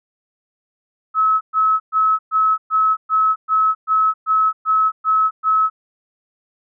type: tone bursts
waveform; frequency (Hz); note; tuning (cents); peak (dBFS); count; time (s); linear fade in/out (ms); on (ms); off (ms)
sine; 1291; E6; -37; -12; 12; 1.14-5.7; 50; 270; 120
effects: none